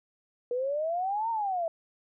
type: exponential two-way sweep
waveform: sine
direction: up then down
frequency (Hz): 477.8 to 932.3 to 646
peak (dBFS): -27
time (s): 0.51-1.68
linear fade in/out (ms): 2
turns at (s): 1.3
effects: none